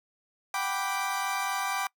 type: chord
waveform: 30% pulse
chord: G major seventh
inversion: third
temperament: equal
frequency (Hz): 740 / 784 / 987.8 / 1174.7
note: F#5 / G5 / B5 / D6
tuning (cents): 0 / 0 / 0 / 0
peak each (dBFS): -36 / -30 / -33 / -30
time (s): 0.54-1.87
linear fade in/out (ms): 2
effects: noise-tail reverb RT60 0.1 s tail -24 dB re dry